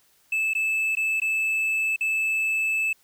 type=tone with dropouts; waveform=triangle; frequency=2621 Hz; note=E7; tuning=11 cents flat; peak=-20 dBFS; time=0.32-2.93 s; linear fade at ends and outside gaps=5 ms; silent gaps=0.536-0.55 / 0.953-0.969 / 1.201-1.217 / 1.962-2.008 s; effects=white hiss -62 dBFS RMS until 3.03 s